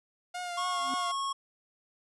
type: tone with vibrato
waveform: sawtooth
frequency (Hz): 709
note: F5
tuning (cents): +26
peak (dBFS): -31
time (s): 0.34-1.12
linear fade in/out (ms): 10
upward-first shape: triangle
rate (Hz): 3.7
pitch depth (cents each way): 35
type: tone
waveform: square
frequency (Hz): 1096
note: C#6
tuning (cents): -20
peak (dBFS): -31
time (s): 0.57-1.33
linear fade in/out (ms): 10
type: tone with exponential growth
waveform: sine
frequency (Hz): 263.7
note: C4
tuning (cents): +14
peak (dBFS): -33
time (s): 0.74-0.94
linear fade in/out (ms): 0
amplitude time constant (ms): 42
effects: resampled to 24000 Hz